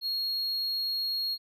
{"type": "tone", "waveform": "triangle", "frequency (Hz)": 4292, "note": "C8", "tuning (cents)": 43, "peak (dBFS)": -27, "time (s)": [0.01, 1.38], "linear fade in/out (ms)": 50, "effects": []}